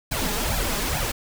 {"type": "noise with flanger", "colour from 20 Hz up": "pink", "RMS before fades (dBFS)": -25, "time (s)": [0.11, 1.12], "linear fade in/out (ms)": 10, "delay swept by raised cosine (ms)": [1.2, 5], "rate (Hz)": 2.3, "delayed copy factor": 1, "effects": []}